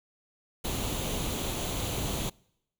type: noise with comb filter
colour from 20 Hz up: pink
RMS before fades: -32 dBFS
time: 0.64-2.3 s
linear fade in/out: 10 ms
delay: 0.29 ms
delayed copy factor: +0.55
effects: noise-tail reverb RT60 0.8 s tail -26 dB re dry

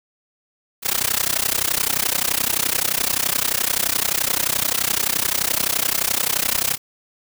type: noise with amplitude modulation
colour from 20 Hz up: white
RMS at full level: -17 dBFS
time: 0.82-6.78 s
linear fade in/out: 50 ms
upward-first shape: sine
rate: 31.6 Hz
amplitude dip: 95%
effects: none

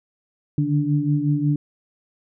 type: tone cluster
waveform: sine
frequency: 144.9 / 150.4 / 291.8 Hz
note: D3 / D3 / D4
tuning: -23 / +42 / -11 cents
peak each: -22 dBFS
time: 0.58-1.56 s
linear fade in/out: 2 ms
effects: none

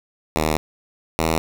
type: tone pair in turn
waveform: 5% pulse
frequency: 77.78 / 80.43 Hz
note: D#2 / E2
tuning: 0 / -42 cents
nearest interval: minor second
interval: 58 cents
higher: second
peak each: -7 dBFS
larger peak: neither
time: 0.36-0.57 / 1.19-1.38 s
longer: first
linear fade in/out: 0 ms
effects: none

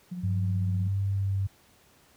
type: tone with tremolo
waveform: sine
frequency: 178.8 Hz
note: F3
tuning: 41 cents sharp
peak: -31 dBFS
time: 0.11-0.88 s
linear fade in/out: 10 ms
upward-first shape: sine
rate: 16 Hz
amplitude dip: 45%
type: tone with vibrato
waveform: sine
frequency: 98 Hz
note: G2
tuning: in tune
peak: -24 dBFS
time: 0.23-1.47 s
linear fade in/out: 10 ms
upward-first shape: sine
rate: 1.5 Hz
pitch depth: 10 cents each way
effects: pink hiss -60 dBFS RMS until 2.16 s + high-pass 60 Hz 12 dB/octave

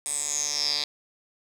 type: tone with band-pass filter sweep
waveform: 10% pulse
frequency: 146.83 Hz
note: D3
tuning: in tune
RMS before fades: -28 dBFS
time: 0.06-0.84 s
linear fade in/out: 0 ms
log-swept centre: 8800 to 4400 Hz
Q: 9.5
effects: none

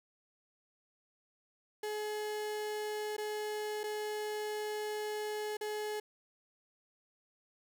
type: tone with dropouts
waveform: 35% pulse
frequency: 423.7 Hz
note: G#4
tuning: 35 cents sharp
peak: -34 dBFS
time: 1.83-6 s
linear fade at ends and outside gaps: 5 ms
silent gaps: 3.167-3.18 / 3.834-3.838 / 5.57-5.61 s
effects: none

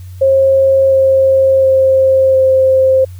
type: tone with pitch steps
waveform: sine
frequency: 537 / 533.3 / 529.6 / 525.9 Hz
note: C5 / C5 / C5 / C5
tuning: +45 / +33 / +21 / +9 cents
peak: -6 dBFS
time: 0.21-3.05 s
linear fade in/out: 10 ms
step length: 710 ms
effects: added 91 Hz sine -27 dBFS peak until 3.19 s + white hiss -48 dBFS RMS until 3.19 s

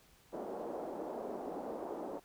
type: band-pass noise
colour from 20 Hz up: white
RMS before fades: -42 dBFS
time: 0.32-2.2 s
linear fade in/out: 20 ms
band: 240 to 730 Hz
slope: 24 dB/octave
effects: pink hiss -65 dBFS RMS until 2.24 s

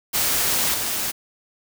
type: noise with level steps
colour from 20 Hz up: white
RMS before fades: -21 / -25 dBFS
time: 0.13-1.12 s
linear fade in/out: 20 ms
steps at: 0.74 s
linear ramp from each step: 2 ms
effects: none

